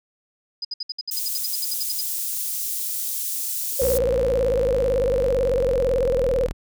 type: tone bursts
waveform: sine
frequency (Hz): 4978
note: D#8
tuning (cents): 0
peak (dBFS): -25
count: 16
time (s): 0.62-2.013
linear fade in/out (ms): 5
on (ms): 28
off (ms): 63
type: high-pass noise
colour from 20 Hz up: white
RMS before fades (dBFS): -27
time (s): 1.11-3.98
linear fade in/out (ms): 5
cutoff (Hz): 6800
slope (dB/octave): 12
type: tone with vibrato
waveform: sine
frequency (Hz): 511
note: C5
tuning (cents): -41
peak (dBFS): -18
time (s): 3.79-6.47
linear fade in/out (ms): 10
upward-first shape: sine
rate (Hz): 18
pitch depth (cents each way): 130
type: exponential sweep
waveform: sawtooth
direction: down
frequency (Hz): 60.1 to 40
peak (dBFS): -23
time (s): 3.81-6.53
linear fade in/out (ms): 10
effects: none